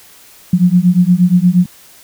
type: beating tone pair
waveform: sine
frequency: 174.61 / 183.11 Hz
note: F3 / F#3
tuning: 0 / -18 cents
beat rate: 8.5 Hz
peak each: -10 dBFS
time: 0.53-1.66 s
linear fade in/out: 5 ms
effects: white hiss -42 dBFS RMS until 2.03 s